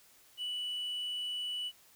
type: tone with tanh clipping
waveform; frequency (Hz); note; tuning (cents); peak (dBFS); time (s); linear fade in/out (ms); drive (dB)
sine; 2960; F#7; 0; -35; 0.37-1.72; 50; 1
effects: white hiss -62 dBFS RMS until 1.95 s